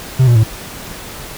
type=tone with pitch steps; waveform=triangle; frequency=129.9 / 119.81 / 110.5 Hz; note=C3 / A#2 / A2; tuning=-12 / +48 / +8 cents; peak=-4 dBFS; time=0.19-0.439 s; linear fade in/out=10 ms; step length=83 ms; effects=pink hiss -30 dBFS RMS until 1.37 s